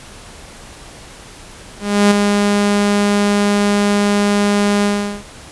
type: tone with ADSR envelope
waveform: sawtooth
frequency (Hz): 204.2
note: G#3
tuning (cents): -29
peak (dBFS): -3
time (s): 1.79-5.24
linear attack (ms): 320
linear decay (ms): 9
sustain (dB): -5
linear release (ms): 410
effects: pink hiss -37 dBFS RMS until 5.51 s + resampled to 24000 Hz